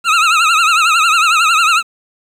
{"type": "tone with vibrato", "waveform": "25% pulse", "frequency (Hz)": 1318.5, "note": "E6", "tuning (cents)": 0, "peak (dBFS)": -5, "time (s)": [0.04, 1.83], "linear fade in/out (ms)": 50, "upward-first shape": "triangle", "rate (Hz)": 11, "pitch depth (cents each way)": 130, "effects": ["low-pass 8000 Hz 12 dB/octave", "7-bit"]}